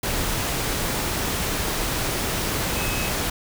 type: tone in noise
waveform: sine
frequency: 2568 Hz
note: E7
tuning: 46 cents flat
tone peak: -32 dBFS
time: 2.76-3.09 s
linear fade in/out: 5 ms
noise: pink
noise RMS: -25 dBFS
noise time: 0.03-3.3 s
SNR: -10 dB
effects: none